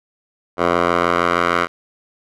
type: tone with band-pass filter sweep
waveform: 10% pulse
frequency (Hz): 86.5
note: F2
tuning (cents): -16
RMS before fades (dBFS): -17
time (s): 0.57-1.68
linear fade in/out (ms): 50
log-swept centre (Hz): 880 to 1400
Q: 1.5
effects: none